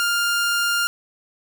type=tone; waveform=sawtooth; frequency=1403 Hz; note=F6; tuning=8 cents sharp; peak=-15 dBFS; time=0-0.87 s; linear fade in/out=0 ms; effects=none